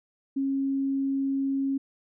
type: tone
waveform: sine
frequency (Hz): 272.4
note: C#4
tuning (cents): -30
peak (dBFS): -24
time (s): 0.36-1.78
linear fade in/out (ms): 10
effects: none